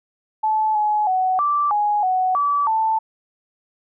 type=tone with pitch steps; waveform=sine; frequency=867 / 845 / 746 / 1169 / 832 / 743 / 1151 / 884 Hz; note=A5 / G#5 / F#5 / D6 / G#5 / F#5 / D6 / A5; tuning=-26 / +30 / +14 / -8 / +3 / +7 / -35 / +8 cents; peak=-16 dBFS; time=0.43-2.99 s; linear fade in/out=10 ms; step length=320 ms; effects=none